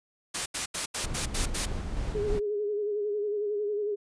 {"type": "noise bursts", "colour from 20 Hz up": "white", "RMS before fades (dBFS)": -30, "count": 7, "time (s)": [0.34, 1.66], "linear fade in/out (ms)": 10, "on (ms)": 120, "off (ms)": 80}
{"type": "noise with tremolo", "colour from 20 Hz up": "brown", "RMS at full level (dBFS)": -31, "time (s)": [1.03, 2.4], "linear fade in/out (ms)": 20, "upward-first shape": "square", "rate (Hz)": 3.2, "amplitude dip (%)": 25}
{"type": "tone with vibrato", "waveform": "sine", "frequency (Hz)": 415.3, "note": "G#4", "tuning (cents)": 0, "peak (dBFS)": -27, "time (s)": [2.14, 3.96], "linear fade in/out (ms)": 20, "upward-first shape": "sine", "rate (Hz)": 11, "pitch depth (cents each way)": 47}
{"effects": ["resampled to 22050 Hz"]}